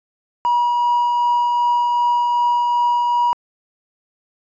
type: tone with tremolo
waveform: triangle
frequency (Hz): 962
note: B5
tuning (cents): -46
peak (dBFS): -10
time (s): 0.45-3.33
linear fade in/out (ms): 0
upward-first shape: triangle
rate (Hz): 2.6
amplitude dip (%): 30
effects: tanh soft clip ceiling -9 dBFS + resampled to 16000 Hz